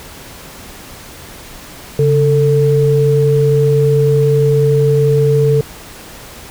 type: tone pair together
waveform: sine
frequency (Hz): 140.01 / 444.5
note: C#3 / A4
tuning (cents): +18 / +18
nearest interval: octave + minor sixth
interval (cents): 2000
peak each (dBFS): -11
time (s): 1.99-5.61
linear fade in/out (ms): 2
effects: pink hiss -34 dBFS RMS until 6.5 s